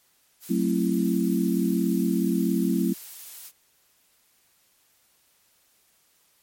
blue noise, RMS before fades -41 dBFS, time 0.4-3.52 s, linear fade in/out 50 ms
sine chord, F# half-diminished seventh, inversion none, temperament just, 185 / 222 / 266.4 / 333 Hz, F#3 / A3 / C4 / E4, 0 / +16 / +31 / +18 cents, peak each -25 / -26 / -27 / -27 dBFS, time 0.49-2.94 s, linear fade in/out 20 ms
effects white hiss -64 dBFS RMS until 6.42 s + MP3 64 kbps

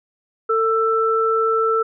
sine tone pair together, 448.3 / 1330 Hz, A4 / E6, +32 / +15 cents, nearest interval octave + perfect fifth, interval 1883 cents, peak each -18 dBFS, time 0.49-1.83 s, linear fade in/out 10 ms, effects none

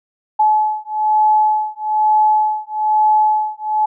sine beating tone pair, 856 / 857.1 Hz, A5 / A5, -48 / -46 cents, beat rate 1.1 Hz, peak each -15 / -15 dBFS, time 0.39-3.86 s, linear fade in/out 10 ms, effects none

